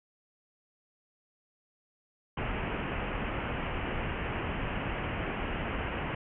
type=low-pass noise; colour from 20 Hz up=pink; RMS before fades=-34 dBFS; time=2.37-6.15 s; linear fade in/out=5 ms; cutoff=3000 Hz; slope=96 dB/octave; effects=none